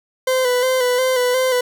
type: tone with vibrato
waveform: 40% pulse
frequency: 506 Hz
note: B4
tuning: 42 cents sharp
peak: -14 dBFS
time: 0.27-1.61 s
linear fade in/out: 5 ms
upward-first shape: square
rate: 2.8 Hz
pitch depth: 36 cents each way
effects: none